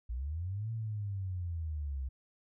sine linear two-way sweep, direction up then down, 55.1 to 114.4 to 63.9 Hz, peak -34 dBFS, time 0.09-2.09 s, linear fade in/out 10 ms, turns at 0.71 s, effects none

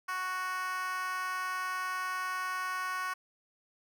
10% pulse tone with high-pass filter, 370 Hz, F#4, in tune, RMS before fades -35 dBFS, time 0.08-3.14 s, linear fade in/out 10 ms, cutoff 1200 Hz, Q 3.9, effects none

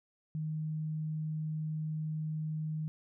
sine tone, 155.56 Hz, D#3, in tune, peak -33 dBFS, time 0.35-2.88 s, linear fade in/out 0 ms, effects none

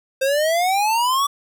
square exponential sweep, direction up, 523.3 to 1156 Hz, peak -17 dBFS, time 0.21-1.27 s, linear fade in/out 10 ms, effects none

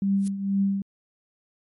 sine tone with tremolo, 196.9 Hz, G3, 8 cents sharp, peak -18 dBFS, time 0.02-0.82 s, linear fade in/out 2 ms, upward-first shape triangle, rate 2.1 Hz, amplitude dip 75%
violet noise with exponential growth, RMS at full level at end -31 dBFS, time 0.16-0.28 s, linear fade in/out 2 ms, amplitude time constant 25 ms
effects MP3 48 kbps

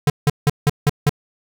square tone bursts, 146 Hz, D3, 10 cents flat, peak -12 dBFS, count 6, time 0.07-1.094 s, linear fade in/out 2 ms, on 29 ms, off 170 ms, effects none

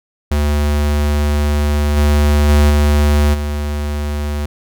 square tone with level steps, 73.6 Hz, D2, 4 cents sharp, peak -13 / -10 / -8 / -10 / -18 dBFS, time 0.31-4.46 s, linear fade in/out 5 ms, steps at 1.96 / 2.48 / 2.69 / 3.33 s, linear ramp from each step 20 ms, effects none

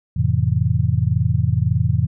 sine chord, F major seventh, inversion none, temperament just, 87.31 / 109.13 / 130.96 / 163.7 Hz, F2 / A2 / C3 / E3, 0 / -14 / +2 / -12 cents, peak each -21 / -19 / -20 / -23 dBFS, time 0.16-2.07 s, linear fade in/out 10 ms, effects none

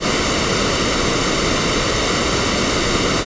pink noise with comb filter, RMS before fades -17 dBFS, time 0-3.25 s, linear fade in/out 50 ms, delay 1.2 ms, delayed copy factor -0.55, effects resampled to 16000 Hz

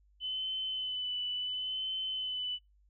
sine tone with vibrato, 3018 Hz, F#7, 34 cents sharp, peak -33 dBFS, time 0.2-2.59 s, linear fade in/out 50 ms, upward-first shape sine, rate 0.71 Hz, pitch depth 24 cents each way, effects noise-tail reverb RT60 0.2 s tail -26 dB re dry + added 50 Hz sine -63 dBFS peak until 2.89 s

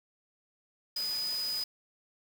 sine tone in noise, 4978 Hz, D#8, in tune, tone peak -31 dBFS, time 0.96-1.64 s, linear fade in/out 5 ms, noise white, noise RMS -43 dBFS, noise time 0.96-1.64 s, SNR +9 dB, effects none

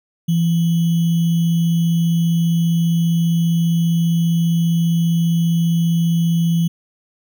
sine tone with sample-and-hold, 167.5 Hz, E3, 28 cents sharp, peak -13 dBFS, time 0.28-6.68 s, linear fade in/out 10 ms, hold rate 3150 Hz, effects none

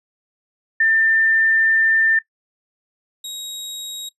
sine / 25% pulse tone pair in turn, 1792 / 3797 Hz, A6 / A#7, +31 / +31 cents, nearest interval octave + minor second, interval 1300 cents, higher second, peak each -13 / -25 dBFS, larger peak first, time 0.8-2.19 / 3.24-4.09 s, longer first, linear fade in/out 5 ms, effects noise-tail reverb RT60 0.1 s tail -18 dB re dry + resampled to 32000 Hz

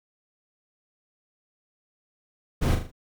brown noise with echo, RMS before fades -22 dBFS, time 2.61-2.76 s, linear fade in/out 20 ms, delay 39 ms, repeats 4, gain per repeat -6 dB, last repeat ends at 2.916 s, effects none

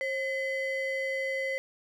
triangle ring-modulated tone, 1282 Hz, E6, 49 cents flat, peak -24 dBFS, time 0.01-1.58 s, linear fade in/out 0 ms, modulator 746 Hz, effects none

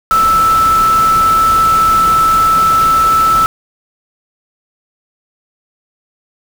sine tone in noise, 1318.5 Hz, E6, in tune, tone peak -7 dBFS, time 0.11-3.46 s, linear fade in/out 0 ms, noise pink, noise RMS -22 dBFS, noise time 0.11-3.46 s, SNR +12 dB, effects none

